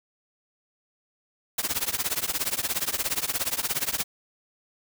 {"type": "noise with tremolo", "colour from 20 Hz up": "white", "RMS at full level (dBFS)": -24, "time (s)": [1.58, 4.04], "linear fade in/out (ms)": 5, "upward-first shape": "triangle", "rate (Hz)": 17, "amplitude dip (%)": 100, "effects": []}